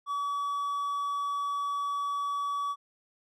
triangle tone, 1140 Hz, C#6, 48 cents sharp, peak -27 dBFS, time 0.06-2.76 s, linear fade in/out 50 ms, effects none

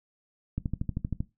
click train, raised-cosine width 5 ms, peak -17 dBFS, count 9, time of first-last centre 0.58-1.205 s, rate 12.8 Hz, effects noise-tail reverb RT60 0.2 s tail -17 dB re dry

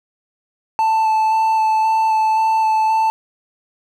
triangle tone with vibrato, 880 Hz, A5, in tune, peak -11 dBFS, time 0.79-3.1 s, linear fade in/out 0 ms, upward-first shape square, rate 1.9 Hz, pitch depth 9 cents each way, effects none

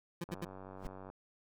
25% pulse tone bursts, 171.8 Hz, F3, 28 cents flat, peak -33 dBFS, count 3, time 0.21-0.449 s, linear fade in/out 5 ms, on 31 ms, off 73 ms
click train, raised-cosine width 1 ms, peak -35 dBFS, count 78, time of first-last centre 0.29-1.101 s, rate 95 Hz
brown noise with exponential growth, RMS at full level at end -39 dBFS, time 0.76-0.87 s, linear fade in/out 2 ms, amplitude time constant 23 ms
effects none

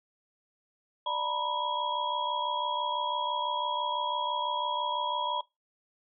sine tone cluster, 595 / 916 / 982 / 3306 Hz, D5 / A#5 / B5 / G#7, +22 / -31 / -10 / -9 cents, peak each -38 / -35 / -31 / -36 dBFS, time 1.06-5.41 s, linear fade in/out 5 ms, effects noise-tail reverb RT60 0.2 s tail -21 dB re dry

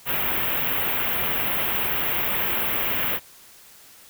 white band-stop noise, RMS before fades -24 dBFS, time 0.05-3.2 s, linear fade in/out 50 ms, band 3200 to 13000 Hz, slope 48 dB/octave, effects white hiss -49 dBFS RMS until 4.09 s

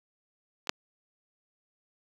clicks, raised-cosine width 0.2 ms, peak -27 / -6 dBFS, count 2, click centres 0.672 / 0.694 s, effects high-pass 200 Hz 12 dB/octave + 8-bit

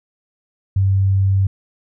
sine tone, 96.9 Hz, G2, 20 cents flat, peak -12 dBFS, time 0.76-1.47 s, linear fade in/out 5 ms, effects none

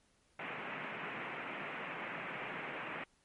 white band-pass noise, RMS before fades -43 dBFS, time 0.39-3.04 s, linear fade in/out 5 ms, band 130 to 2600 Hz, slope 48 dB/octave, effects pink hiss -72 dBFS RMS until 3.24 s + MP3 48 kbps

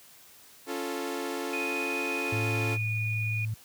sawtooth chord, Db augmented, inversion none, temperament equal, 277.2 / 349.2 / 440 Hz, Db4 / F4 / A4, 0 / 0 / 0 cents, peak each -32 dBFS, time 0.66-2.78 s, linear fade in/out 50 ms
sine tone with pitch glide, 2489 to 2452 Hz, D#7 to D#7, 0 to -26 cents, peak -31 dBFS, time 1.53-3.45 s, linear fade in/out 2 ms, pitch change -26 cents, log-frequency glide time 2.23-2.91 s
sine tone, 109.5 Hz, A2, 8 cents flat, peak -28 dBFS, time 2.32-3.54 s, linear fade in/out 5 ms
effects white hiss -54 dBFS RMS until 3.64 s + high-pass 60 Hz 12 dB/octave

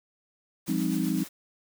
white noise with tremolo, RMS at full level -40 dBFS, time 0.66-1.29 s, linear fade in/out 20 ms, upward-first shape sine, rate 7.9 Hz, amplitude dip 35%
sine chord, F minor seventh, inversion none, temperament equal with one note detuned, 174.61 / 202.4 / 261.6 / 311.1 Hz, F3 / Ab3 / C4 / Eb4, 0 / -44 / 0 / 0 cents, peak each -30 dBFS, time 0.68-1.24 s, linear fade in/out 10 ms
effects none

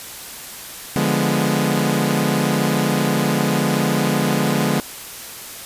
sawtooth chord, D diminished seventh, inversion none, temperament equal, 146.83 / 174.61 / 207.7 / 246.9 Hz, D3 / F3 / Ab3 / Cb4, 0 / 0 / 0 / 0 cents, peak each -18 / -19 / -17 / -19 dBFS, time 0.96-4.8 s, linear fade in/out 0 ms, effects white hiss -34 dBFS RMS until 5.65 s + resampled to 32000 Hz

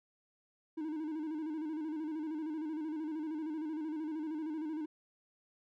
triangle tone with vibrato, 311.1 Hz, D#4, in tune, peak -34 dBFS, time 0.77-4.86 s, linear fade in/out 10 ms, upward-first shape square, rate 13 Hz, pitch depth 58 cents each way, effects none

